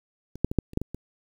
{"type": "clicks", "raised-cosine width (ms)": 3, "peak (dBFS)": [-26, -8, -16, -7, -29, -10, -17, -21], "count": 8, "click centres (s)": [0.356, 0.446, 0.515, 0.587, 0.734, 0.774, 0.816, 0.946], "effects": ["8-bit"]}